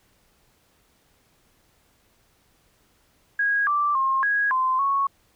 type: tone with pitch steps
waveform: sine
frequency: 1645 / 1171 / 1068 / 1654 / 1036 / 1106 Hz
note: G#6 / D6 / C6 / G#6 / C6 / C#6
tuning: -17 / -5 / +35 / -8 / -17 / -4 cents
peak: -19 dBFS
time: 3.39-5.07 s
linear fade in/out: 5 ms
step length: 280 ms
effects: pink hiss -63 dBFS RMS until 5.35 s